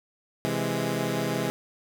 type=chord; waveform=15% pulse; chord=C augmented; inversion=none; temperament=equal; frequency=130.81 / 164.81 / 207.7 Hz; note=C3 / E3 / G#3; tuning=0 / 0 / 0 cents; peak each=-24 dBFS; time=0.45-1.5 s; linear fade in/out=0 ms; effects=none